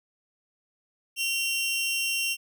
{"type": "tone pair together", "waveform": "sawtooth", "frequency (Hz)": [2753, 3111], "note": ["F7", "G7"], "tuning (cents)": [-25, -14], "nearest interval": "major second", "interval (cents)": 211, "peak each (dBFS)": [-23, -30], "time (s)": [1.16, 2.37], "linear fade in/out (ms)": 50, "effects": []}